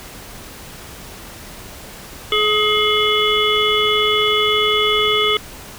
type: harmonic tone with a mistuned harmonic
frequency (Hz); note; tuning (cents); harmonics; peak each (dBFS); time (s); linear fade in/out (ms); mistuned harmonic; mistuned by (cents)
425.5; G#4; +42; 1 / 3 / 5 / 7 / 8; -19 / -20 / -21 / -20 / -20; 2.32-5.37; 2; 3; -23
effects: pink hiss -36 dBFS RMS until 5.78 s